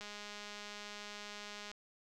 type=click train; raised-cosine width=0.2 ms; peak=-30 dBFS; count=354; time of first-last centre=0.01-1.715 s; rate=207 Hz; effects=none